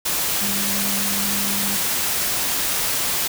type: tone in noise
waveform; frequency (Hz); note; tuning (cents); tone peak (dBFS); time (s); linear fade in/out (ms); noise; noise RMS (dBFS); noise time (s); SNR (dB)
sine; 200.2; G3; +37; -28; 0.41-1.77; 10; white; -22; 0.05-3.28; -9
effects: none